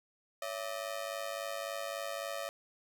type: ring-modulated tone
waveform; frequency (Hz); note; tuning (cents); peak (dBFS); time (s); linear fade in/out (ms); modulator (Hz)
sawtooth; 614; D#5; -23; -30; 0.42-2.49; 0; 51.8
effects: 11-bit